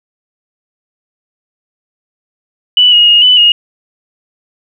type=tone with pitch steps; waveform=sine; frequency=2968 / 2878 / 2860 / 2993 / 2865 Hz; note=F#7 / F#7 / F7 / F#7 / F7; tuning=+5 / -49 / +41 / +19 / +44 cents; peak=-3 dBFS; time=2.77-3.52 s; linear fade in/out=2 ms; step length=150 ms; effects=none